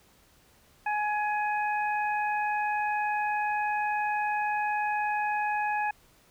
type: harmonic tone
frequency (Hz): 839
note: G#5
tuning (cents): +17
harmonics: 1 / 2 / 3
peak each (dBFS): -27 / -33 / -36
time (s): 0.86-5.91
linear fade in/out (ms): 5
effects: pink hiss -61 dBFS RMS until 6.3 s